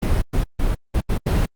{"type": "noise bursts at uneven times", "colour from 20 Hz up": "brown", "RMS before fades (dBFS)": -18, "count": 6, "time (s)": [[0.02, 0.22], [0.33, 0.44], [0.59, 0.75], [0.94, 1.01], [1.09, 1.18], [1.26, 1.46]], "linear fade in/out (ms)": 10, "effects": ["Opus 32 kbps"]}